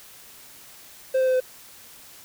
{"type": "tone with pitch steps", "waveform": "triangle", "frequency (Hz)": [523.3, 519.1, 514.9, 510.8], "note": ["C5", "C5", "C5", "C5"], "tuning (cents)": [0, -14, -28, -42], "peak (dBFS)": -16, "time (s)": [1.14, 1.404], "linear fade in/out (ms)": 10, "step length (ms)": 66, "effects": ["white hiss -47 dBFS RMS until 2.24 s"]}